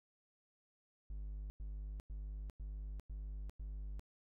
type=tone bursts; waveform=triangle; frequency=50.6 Hz; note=G#1; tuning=44 cents flat; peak=-40 dBFS; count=6; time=1.1-3.995 s; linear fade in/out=0 ms; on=400 ms; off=99 ms; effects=none